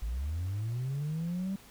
sine linear sweep, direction up, 50.4 to 197.7 Hz, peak -29 dBFS, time 0.02-1.56 s, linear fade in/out 5 ms, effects tanh soft clip ceiling -29 dBFS + pink hiss -55 dBFS RMS until 1.7 s

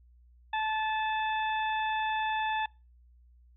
harmonic tone with a mistuned harmonic, 870 Hz, A5, 20 cents flat, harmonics 1 / 2 / 3 / 4, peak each -29 / -35 / -39 / -41 dBFS, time 0.53-2.66 s, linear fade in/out 5 ms, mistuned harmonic 4, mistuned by +23 cents, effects noise-tail reverb RT60 0.3 s tail -24 dB re dry + added 60 Hz sine -56 dBFS peak until 3.56 s

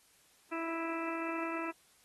harmonic tone with a mistuned harmonic, 329.6 Hz, E4, in tune, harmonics 1 / 2 / 3 / 4 / 5 / 6 / 7 / 8, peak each -38 / -43 / -43 / -42 / -51 / -48 / -50 / -46 dBFS, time 0.51-1.72 s, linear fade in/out 20 ms, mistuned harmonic 7, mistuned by +43 cents, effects white hiss -66 dBFS RMS until 2.04 s + AAC 32 kbps

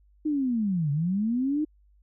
sine linear two-way sweep, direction down then up, 312.7 to 138.59 to 312.7 Hz, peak -23 dBFS, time 0.25-1.65 s, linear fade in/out 10 ms, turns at 0.91 s, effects added 50 Hz sine -57 dBFS peak until 2.02 s

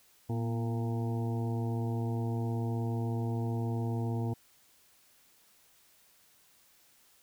harmonic tone with a mistuned harmonic, 114.9 Hz, A#2, 25 cents flat, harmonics 1 / 2 / 3 / 4 / 6 / 7 / 8, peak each -31 / -37 / -41 / -43 / -47 / -48 / -49 dBFS, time 0.29-4.34 s, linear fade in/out 10 ms, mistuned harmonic 2, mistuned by +60 cents, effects white hiss -64 dBFS RMS until 7.22 s

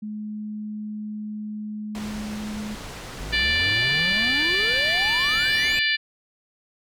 sine tone, 212.1 Hz, G#3, 37 cents sharp, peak -29 dBFS, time 0.02-2.75 s, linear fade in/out 10 ms
pink low-pass noise, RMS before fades -37 dBFS, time 1.95-5.79 s, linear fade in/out 0 ms, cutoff 7300 Hz, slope 12 dB/octave
square exponential sweep, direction up, 46.51 to 2580 Hz, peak -31 dBFS, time 3.2-5.79 s, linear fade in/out 0 ms
harmonic tone, 587.3 Hz, D5, in tune, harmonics 3 / 4 / 5 / 6 / 7 / 8, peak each -23 / -25 / -27 / -29 / -30 / -31 dBFS, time 3.32-5.97 s, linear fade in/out 20 ms
effects none

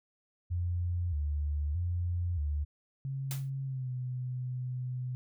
sine tone with vibrato, 80.4 Hz, E2, 43 cents flat, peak -29 dBFS, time 0.5-2.65 s, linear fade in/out 20 ms, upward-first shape square, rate 0.8 Hz, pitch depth 150 cents each way
sine tone with pitch glide, 135.3 to 126.24 Hz, C#3 to B2, -42 to +38 cents, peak -33 dBFS, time 3.05-5.15 s, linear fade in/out 0 ms, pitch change -120 cents, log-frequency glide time 3.64-3.9 s
white noise with exponential decay, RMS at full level -37 dBFS, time 3.31-3.5 s, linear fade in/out 0 ms, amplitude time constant 40 ms
effects none

